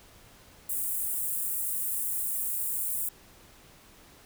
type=high-pass noise; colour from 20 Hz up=white; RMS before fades=-31 dBFS; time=0.69-3.09 s; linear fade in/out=5 ms; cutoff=8200 Hz; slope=48 dB/octave; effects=pink hiss -55 dBFS RMS until 4.25 s